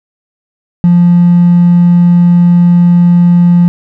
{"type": "tone with hard clipping", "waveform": "triangle", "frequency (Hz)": 174.61, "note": "F3", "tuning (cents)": 0, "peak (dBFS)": -3, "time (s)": [0.84, 3.68], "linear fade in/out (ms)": 0, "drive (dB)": 4, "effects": []}